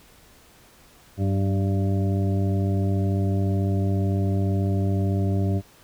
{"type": "harmonic tone with a mistuned harmonic", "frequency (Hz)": 98, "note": "G2", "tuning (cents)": 0, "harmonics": [1, 2, 3, 4, 6, 7], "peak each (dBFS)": [-21, -27, -31, -33, -37, -38], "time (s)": [1.17, 5.62], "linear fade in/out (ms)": 50, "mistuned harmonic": 2, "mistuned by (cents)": -36, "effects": ["pink hiss -53 dBFS RMS until 5.83 s"]}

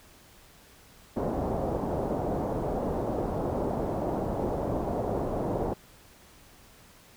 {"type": "low-pass noise", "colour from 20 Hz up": "white", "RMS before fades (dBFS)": -30, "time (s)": [1.16, 5.74], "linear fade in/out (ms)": 10, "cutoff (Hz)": 720, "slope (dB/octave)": 24, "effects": ["pink hiss -55 dBFS RMS until 7.16 s"]}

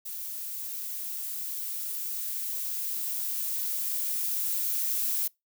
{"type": "noise with level ramp", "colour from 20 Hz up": "violet", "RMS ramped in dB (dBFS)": [-37, -28], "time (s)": [0.05, 5.28], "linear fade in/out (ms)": 10, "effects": ["noise-tail reverb RT60 0.2 s tail -25 dB re dry"]}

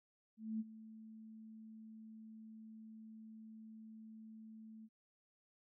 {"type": "tone with ADSR envelope", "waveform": "sine", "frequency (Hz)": 220, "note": "A3", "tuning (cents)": 0, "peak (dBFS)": -36, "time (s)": [0.37, 4.89], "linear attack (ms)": 230, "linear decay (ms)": 31, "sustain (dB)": -16, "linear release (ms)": 44, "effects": []}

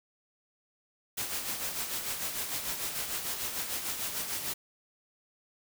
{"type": "noise with tremolo", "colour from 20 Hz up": "white", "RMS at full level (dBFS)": -33, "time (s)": [1.17, 4.54], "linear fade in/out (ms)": 10, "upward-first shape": "sine", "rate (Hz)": 6.7, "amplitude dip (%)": 50, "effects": []}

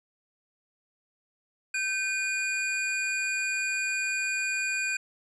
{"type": "tone pair together", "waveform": "square", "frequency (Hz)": [1546, 2452], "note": ["G6", "D#7"], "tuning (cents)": [-24, -26], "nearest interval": "minor sixth", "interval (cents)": 798, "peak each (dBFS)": [-33, -29], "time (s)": [1.74, 4.97], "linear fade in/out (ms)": 5, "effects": ["resampled to 24000 Hz"]}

